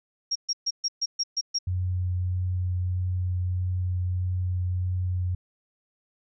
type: tone bursts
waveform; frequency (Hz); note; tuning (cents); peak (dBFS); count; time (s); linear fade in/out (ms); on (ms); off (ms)
sine; 5588; F8; 0; -23; 8; 0.31-1.588; 10; 46; 130
type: tone with vibrato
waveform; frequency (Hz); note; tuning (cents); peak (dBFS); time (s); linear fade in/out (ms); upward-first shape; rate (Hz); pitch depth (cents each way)
sine; 90.8; F#2; -32; -24; 1.67-5.35; 5; sine; 1.6; 8
effects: none